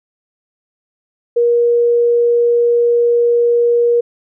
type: tone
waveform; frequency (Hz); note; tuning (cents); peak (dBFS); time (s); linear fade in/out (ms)
sine; 474.8; A#4; +32; -9; 1.36-4.01; 10
effects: none